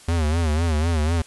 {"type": "tone with vibrato", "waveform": "square", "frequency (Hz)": 80, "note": "D#2", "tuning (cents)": 49, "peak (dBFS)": -19, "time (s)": [0.08, 1.22], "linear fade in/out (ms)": 5, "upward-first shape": "sine", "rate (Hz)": 4, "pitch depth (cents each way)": 120, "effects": ["white hiss -47 dBFS RMS until 1.26 s", "resampled to 24000 Hz"]}